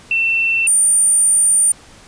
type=tone pair in turn; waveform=sine; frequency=2690 / 9048 Hz; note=E7 / C#9; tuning=+34 / +34 cents; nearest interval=octave + major sixth; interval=2100 cents; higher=second; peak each=-13 / -9 dBFS; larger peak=second; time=0.11-0.67 / 0.67-1.72 s; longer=second; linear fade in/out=2 ms; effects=pink hiss -43 dBFS RMS until 2.07 s + resampled to 22050 Hz